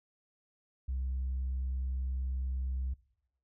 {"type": "tone", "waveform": "sine", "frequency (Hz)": 64.9, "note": "C2", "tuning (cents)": -13, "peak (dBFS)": -30, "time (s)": [0.88, 2.94], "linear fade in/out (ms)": 10, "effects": ["noise-tail reverb RT60 0.8 s tail -22 dB re dry", "tanh soft clip ceiling -29 dBFS"]}